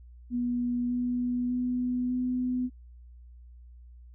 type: tone with pitch steps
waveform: sine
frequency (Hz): 243.3 / 245.8 / 248.4 / 251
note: B3 / B3 / B3 / B3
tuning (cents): -26 / -8 / +10 / +28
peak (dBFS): -26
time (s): 0.3-2.7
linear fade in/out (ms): 50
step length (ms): 600
effects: added 60 Hz sine -47 dBFS peak until 4.14 s